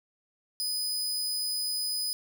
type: tone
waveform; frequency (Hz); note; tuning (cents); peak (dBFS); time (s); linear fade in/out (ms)
sawtooth; 4994; D#8; +6; -26; 0.6-2.13; 0
effects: none